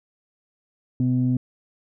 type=tone pair together; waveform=sine; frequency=126.35 / 252.5 Hz; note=B2 / B3; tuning=+40 / +39 cents; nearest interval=octave; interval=1199 cents; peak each=-20 dBFS; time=1-1.37 s; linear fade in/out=2 ms; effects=tanh soft clip ceiling -12 dBFS